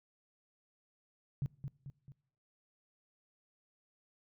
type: tone with echo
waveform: sine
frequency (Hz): 138.59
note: C#3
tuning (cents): 0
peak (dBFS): -31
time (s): 1.42-1.46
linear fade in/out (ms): 0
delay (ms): 220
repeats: 3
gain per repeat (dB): -6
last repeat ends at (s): 2.12
effects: noise-tail reverb RT60 0.8 s tail -24 dB re dry